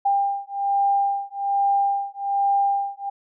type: beating tone pair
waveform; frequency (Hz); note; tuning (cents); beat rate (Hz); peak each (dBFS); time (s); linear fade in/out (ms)
sine; 797 / 798.2; G5 / G5; +28 / +31; 1.2; -22; 0.05-3.1; 10
effects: none

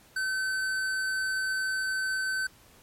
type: tone with tanh clipping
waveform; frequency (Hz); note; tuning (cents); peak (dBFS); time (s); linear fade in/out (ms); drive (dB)
sine; 1530; G6; -42; -29; 0.16-2.47; 5; 16
effects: pink hiss -57 dBFS RMS until 2.82 s + MP3 64 kbps

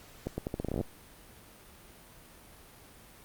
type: accelerating click train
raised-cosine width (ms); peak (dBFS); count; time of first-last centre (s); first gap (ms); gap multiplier
2; -19; 14; 0.27-0.812; 110; 0.81
effects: pink hiss -54 dBFS RMS until 3.24 s + Opus 48 kbps

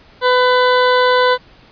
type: tone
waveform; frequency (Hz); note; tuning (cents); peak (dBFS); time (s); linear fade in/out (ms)
20% pulse; 501; B4; +25; -5; 0.21-1.38; 50
effects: pink hiss -46 dBFS RMS until 1.71 s + resampled to 11025 Hz

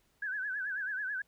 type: tone with vibrato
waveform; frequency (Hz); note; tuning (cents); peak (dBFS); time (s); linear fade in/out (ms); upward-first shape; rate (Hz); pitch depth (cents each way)
sine; 1601; G6; +36; -33; 0.22-1.22; 5; sine; 9.2; 120
effects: pink hiss -72 dBFS RMS until 1.27 s

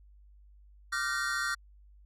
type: chord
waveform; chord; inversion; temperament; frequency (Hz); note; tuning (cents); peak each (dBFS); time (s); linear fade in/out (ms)
square; G minor seventh; second; equal with one note detuned; 1174.7 / 1396.9 / 1530.4 / 1864.7; D6 / F6 / G6 / Bb6; 0 / 0 / -42 / 0; -39 / -34 / -36 / -37; 0.92-1.55; 10
effects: added 50 Hz sine -54 dBFS peak until 2.05 s + low-pass 10000 Hz 12 dB/octave

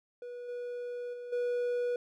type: tone with level steps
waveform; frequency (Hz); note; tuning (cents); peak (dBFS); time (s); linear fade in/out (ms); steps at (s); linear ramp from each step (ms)
triangle; 486.8; B4; -25; -38 / -34 / -38 / -27; 0.22-1.96; 2; 0.48 / 1.13 / 1.32; 10
effects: none

